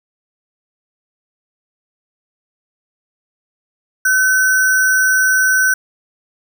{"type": "tone with sample-and-hold", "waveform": "sine", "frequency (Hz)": 1520, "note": "F#6", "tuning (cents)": 46, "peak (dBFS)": -10, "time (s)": [4.05, 5.74], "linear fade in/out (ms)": 5, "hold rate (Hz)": 7350, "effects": []}